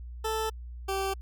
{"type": "tone pair in turn", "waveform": "20% pulse", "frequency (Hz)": [440, 387.8], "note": ["A4", "G4"], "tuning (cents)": [0, -19], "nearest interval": "major second", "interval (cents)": 219, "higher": "first", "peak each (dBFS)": -23, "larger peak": "neither", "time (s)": [[0.24, 0.5], [0.88, 1.14]], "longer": "neither", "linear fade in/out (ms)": 10, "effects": ["added 60 Hz sine -38 dBFS peak until 1.21 s", "MP3 96 kbps"]}